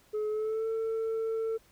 sine tone with pitch glide, 426.1 to 447.5 Hz, G#4 to A4, +44 to +29 cents, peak -26 dBFS, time 0.13-1.58 s, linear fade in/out 20 ms, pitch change +85 cents, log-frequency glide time 0.29-0.67 s, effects tanh soft clip ceiling -28 dBFS + pink hiss -63 dBFS RMS until 1.71 s

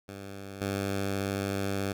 10% pulse tone with level steps, 98.5 Hz, G2, 9 cents sharp, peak -32 / -21 dBFS, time 0.08-1.93 s, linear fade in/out 10 ms, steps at 0.61 s, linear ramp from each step 2 ms, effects none

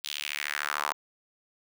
sawtooth tone with high-pass filter sweep, 73.42 Hz, D2, in tune, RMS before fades -33 dBFS, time 0.04-0.93 s, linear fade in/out 0 ms, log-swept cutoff 3600 to 960 Hz, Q 2.7, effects none

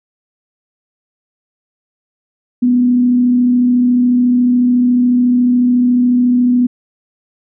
sine tone with frequency modulation, 246.5 Hz, B3, 3 cents flat, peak -8 dBFS, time 2.62-6.67 s, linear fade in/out 10 ms, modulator 34 Hz, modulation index 0.21, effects none

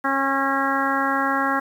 harmonic tone, 272.7 Hz, C#4, 28 cents flat, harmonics 1 / 2 / 3 / 4 / 5 / 6 / 7, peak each -26 / -30 / -26 / -25 / -26 / -26 / -31 dBFS, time 0.04-1.6 s, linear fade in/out 10 ms, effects 8-bit

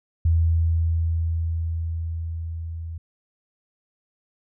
sine tone with level ramp, 82.41 Hz, E2, in tune, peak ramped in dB -15 to -30 dBFS, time 0.25-2.98 s, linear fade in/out 5 ms, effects none

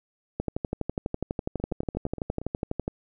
two click trains, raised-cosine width 2 ms, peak -14 / -23 dBFS, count 31 / 8, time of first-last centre 0.4-2.879 / 1.6-2.416 s, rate 12.1 / 8.58 Hz, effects none

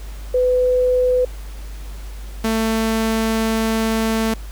sine / sawtooth tone pair in turn, 502 / 222.8 Hz, B4 / A3, +28 / +22 cents, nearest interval octave + major second, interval 1406 cents, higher first, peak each -13 dBFS, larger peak neither, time 0.34-1.25 / 2.44-4.34 s, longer second, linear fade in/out 5 ms, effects added 50 Hz sine -29 dBFS peak until 4.51 s + pink hiss -43 dBFS RMS until 4.51 s

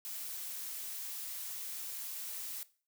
blue noise, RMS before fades -42 dBFS, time 0.05-2.63 s, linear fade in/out 0 ms, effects noise-tail reverb RT60 0.4 s tail -18 dB re dry

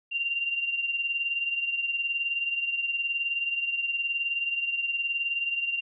sine beating tone pair, 2772 / 2791 Hz, F7 / F7, -14 / -2 cents, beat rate 19 Hz, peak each -27 / -34 dBFS, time 0.11-5.81 s, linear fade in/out 20 ms, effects none

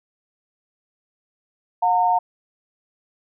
sine tone pair together, 720.7 / 913 Hz, F#5 / A#5, -46 / -36 cents, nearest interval major third, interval 410 cents, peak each -18 dBFS, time 1.82-2.19 s, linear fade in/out 10 ms, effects none

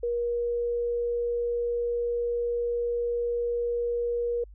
sine tone, 476.2 Hz, A#4, 37 cents sharp, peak -25 dBFS, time 0.03-4.44 s, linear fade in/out 5 ms, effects added 50 Hz sine -45 dBFS peak until 4.54 s

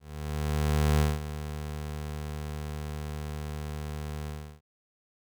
25% pulse tone with ADSR envelope, 75 Hz, D2, 37 cents sharp, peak -17 dBFS, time 0-4.61 s, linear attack 1000 ms, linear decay 190 ms, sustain -13 dB, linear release 340 ms, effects none

